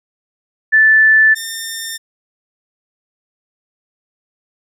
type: tone pair in turn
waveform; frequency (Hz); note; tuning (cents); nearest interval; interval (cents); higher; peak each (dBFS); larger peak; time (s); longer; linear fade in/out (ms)
sine / 10% pulse; 1755 / 1809.6; A6 / A6; -5 / +48; minor second; 53; second; -6 / -14; first; 0.72-1.35 / 1.35-1.98; neither; 20
effects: none